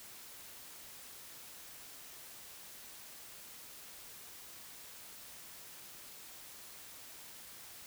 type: silence
effects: white hiss -52 dBFS RMS until 7.86 s